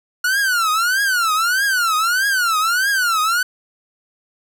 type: tone with vibrato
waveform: 45% pulse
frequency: 1432 Hz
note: F6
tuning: 43 cents sharp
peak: -15 dBFS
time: 0.24-3.43 s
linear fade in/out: 5 ms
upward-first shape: triangle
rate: 1.6 Hz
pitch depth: 260 cents each way
effects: none